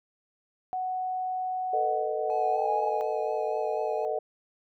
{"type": "tone with pitch glide", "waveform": "sine", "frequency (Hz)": [742, 828.1], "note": ["F#5", "G#5"], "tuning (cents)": [5, -5], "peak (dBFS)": -28, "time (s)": [0.73, 3.01], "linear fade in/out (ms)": 0, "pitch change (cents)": 190, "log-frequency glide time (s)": [2.53, 2.71]}
{"type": "chord", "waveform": "sine", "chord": "B dominant seventh", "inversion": "third", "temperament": "just", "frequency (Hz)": [444.5, 493.9, 617.4, 740.8], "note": ["A4", "B4", "D#5", "F#5"], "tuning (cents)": [18, 0, -14, 2], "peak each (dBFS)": [-31, -37, -31, -33], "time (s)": [1.73, 4.19], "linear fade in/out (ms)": 5}
{"type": "tone with vibrato", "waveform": "triangle", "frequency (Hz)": 839, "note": "G#5", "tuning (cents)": 17, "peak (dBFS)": -35, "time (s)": [2.3, 4.05], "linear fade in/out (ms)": 0, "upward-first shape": "sine", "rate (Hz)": 4.1, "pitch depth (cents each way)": 29}
{"effects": []}